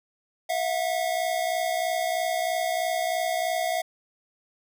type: tone pair together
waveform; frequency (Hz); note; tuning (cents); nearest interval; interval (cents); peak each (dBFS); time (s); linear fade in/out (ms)
square; 658 / 721.1; E5 / F#5; -3 / -45; major second; 158; -28; 0.49-3.82; 10
effects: none